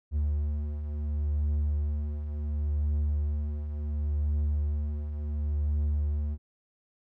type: beating tone pair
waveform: triangle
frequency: 73.42 / 74.12 Hz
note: D2 / D2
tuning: 0 / +17 cents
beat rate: 0.7 Hz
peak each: -33 / -25 dBFS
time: 0.11-6.38 s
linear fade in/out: 50 ms
effects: none